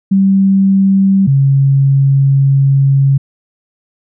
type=tone pair in turn; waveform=sine; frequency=194.1 / 137.25 Hz; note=G3 / C#3; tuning=-17 / -17 cents; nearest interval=tritone; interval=600 cents; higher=first; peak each=-6 dBFS; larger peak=neither; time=0.11-1.27 / 1.27-3.18 s; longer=second; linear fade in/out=10 ms; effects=none